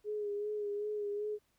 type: tone with vibrato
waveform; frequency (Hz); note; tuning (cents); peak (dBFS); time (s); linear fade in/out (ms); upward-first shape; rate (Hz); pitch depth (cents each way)
sine; 415.5; G#4; +1; -34; 0.04-1.39; 50; sine; 2.6; 34
effects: pink hiss -75 dBFS RMS until 1.58 s